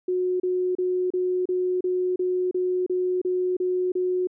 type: tone bursts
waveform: sine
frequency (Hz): 364.9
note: F#4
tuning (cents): -24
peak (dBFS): -21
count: 12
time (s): 0.08-4.272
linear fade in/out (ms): 5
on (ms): 320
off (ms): 32
effects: none